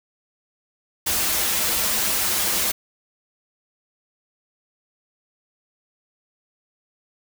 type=noise with comb filter; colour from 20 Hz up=white; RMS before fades=-22 dBFS; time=1.06-2.72 s; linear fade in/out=10 ms; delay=7.1 ms; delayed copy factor=-0.7; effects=none